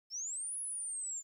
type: linear two-way sweep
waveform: sine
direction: up then down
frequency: 5180 to 10520 to 7030 Hz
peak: -37 dBFS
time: 0.1-1.23 s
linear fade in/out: 50 ms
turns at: 0.59 s
effects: 12-bit